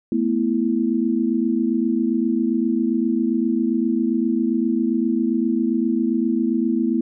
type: chord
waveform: sine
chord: A suspended second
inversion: none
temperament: just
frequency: 220 / 247.5 / 330 Hz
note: A3 / B3 / E4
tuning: 0 / +4 / +2 cents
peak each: -22 / -21 / -22 dBFS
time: 0.12-7.01 s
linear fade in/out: 2 ms
effects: none